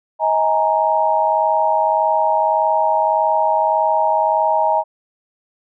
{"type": "chord", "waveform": "sine", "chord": "D# suspended fourth", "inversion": "none", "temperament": "equal with one note detuned", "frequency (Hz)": [633.1, 830.6, 932.3], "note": ["D#5", "G#5", "A#5"], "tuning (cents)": [30, 0, 0], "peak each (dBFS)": [-18, -18, -17], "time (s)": [0.19, 4.84], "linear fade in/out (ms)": 50, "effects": []}